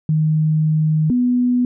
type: tone pair in turn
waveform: sine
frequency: 155.56 / 246.9 Hz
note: D#3 / B3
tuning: 0 / 0 cents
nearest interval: minor sixth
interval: 800 cents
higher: second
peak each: -13 dBFS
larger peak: neither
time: 0.09-1.1 / 1.1-1.65 s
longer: first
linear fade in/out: 2 ms
effects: none